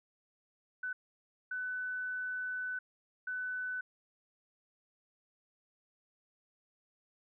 sine tone bursts at uneven times, 1500 Hz, F#6, 23 cents sharp, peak -35 dBFS, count 3, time 0.83-0.93 / 1.51-2.79 / 3.27-3.81 s, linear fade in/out 5 ms, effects none

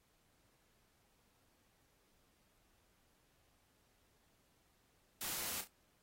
white noise with echo, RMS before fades -42 dBFS, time 5.21-5.61 s, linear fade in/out 2 ms, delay 32 ms, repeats 2, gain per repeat -9 dB, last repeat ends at 5.674 s, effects pink hiss -75 dBFS RMS until 6.02 s + AAC 48 kbps

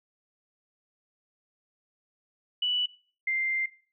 sine tone pair in turn, 2960 / 2093 Hz, F#7 / C7, 0 / 0 cents, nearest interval tritone, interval 600 cents, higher first, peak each -24 / -25 dBFS, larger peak first, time 2.62-2.86 / 3.27-3.66 s, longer second, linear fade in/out 5 ms, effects noise-tail reverb RT60 0.4 s tail -19 dB re dry

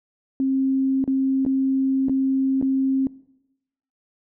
sine tone with dropouts, 266.9 Hz, C4, 35 cents sharp, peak -18 dBFS, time 0.4-3.07 s, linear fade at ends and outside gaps 1 ms, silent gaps 1.041-1.077 / 1.451-1.463 / 2.085-2.095 / 2.614-2.625 s, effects noise-tail reverb RT60 0.9 s tail -21 dB re dry

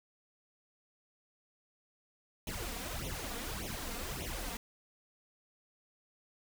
pink noise with flanger, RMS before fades -40 dBFS, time 2.47-4.57 s, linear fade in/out 2 ms, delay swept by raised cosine 0.31 to 4.31 ms, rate 1.7 Hz, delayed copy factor +0.9, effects none

